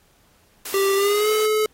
white high-pass noise, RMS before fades -32 dBFS, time 0.65-1.46 s, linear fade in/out 5 ms, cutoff 310 Hz, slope 24 dB/octave
square tone with pitch glide, 392 to 430 Hz, G4 to A4, 0 to -40 cents, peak -18 dBFS, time 0.74-1.66 s, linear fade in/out 2 ms, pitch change +160 cents, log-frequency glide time 0.95-1.3 s
effects pink hiss -59 dBFS RMS until 1.73 s + AAC 48 kbps

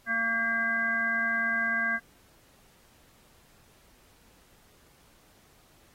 harmonic tone with a mistuned harmonic, 229.1 Hz, A#3, 30 cents flat, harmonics 1 / 3 / 5 / 7 / 9, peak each -38 / -38 / -37 / -26 / -34 dBFS, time 0.06-2 s, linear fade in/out 50 ms, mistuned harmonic 9, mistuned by -31 cents, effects pink hiss -61 dBFS RMS until 5.94 s + AAC 48 kbps

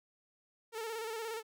sawtooth tone with vibrato, 448.4 Hz, A4, 33 cents sharp, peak -34 dBFS, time 0.72-1.43 s, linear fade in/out 50 ms, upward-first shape square, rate 17 Hz, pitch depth 48 cents each way, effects none

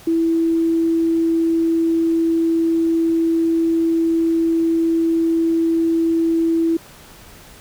sine tone, 329.6 Hz, E4, in tune, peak -14 dBFS, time 0.07-6.77 s, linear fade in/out 5 ms, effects pink hiss -43 dBFS RMS until 7.6 s

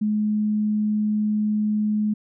sine tone, 211.8 Hz, G#3, 34 cents sharp, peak -19 dBFS, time 0.01-2.14 s, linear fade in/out 10 ms, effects none

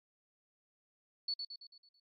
sine tone with echo, 4435 Hz, C#8, in tune, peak -32 dBFS, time 1.28-1.34 s, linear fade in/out 5 ms, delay 110 ms, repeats 6, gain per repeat -6 dB, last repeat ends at 2 s, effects tanh soft clip ceiling -30 dBFS + AAC 32 kbps

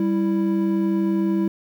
triangle tone pair together, 196 / 329.6 Hz, G3 / E4, 0 / 0 cents, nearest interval major sixth, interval 900 cents, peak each -19 dBFS, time 0-1.48 s, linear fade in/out 2 ms, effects 9-bit

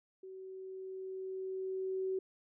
sine tone with level ramp, 378.4 Hz, F#4, 39 cents sharp, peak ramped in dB -46 to -32 dBFS, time 0.23-2.19 s, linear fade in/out 5 ms, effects none

